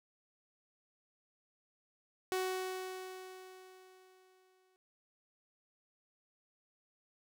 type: tone with exponential decay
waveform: sawtooth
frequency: 372.9 Hz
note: F#4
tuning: 14 cents sharp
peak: -28 dBFS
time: 2.32-4.76 s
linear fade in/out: 0 ms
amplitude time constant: 530 ms
effects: none